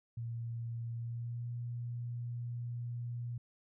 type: tone with pitch glide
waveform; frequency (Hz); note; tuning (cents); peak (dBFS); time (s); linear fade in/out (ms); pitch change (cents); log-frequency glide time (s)
sine; 116.54 to 119.82; A#2 to A#2; 0 to +48; -37; 0.17-3.38; 5; +48; 0.95-1.5
effects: none